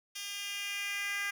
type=tone with high-pass filter sweep; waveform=10% pulse; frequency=403.3 Hz; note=G4; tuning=49 cents sharp; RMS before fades=-37 dBFS; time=0.15-1.31 s; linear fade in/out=10 ms; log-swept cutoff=3600 to 1800 Hz; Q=2.5; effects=none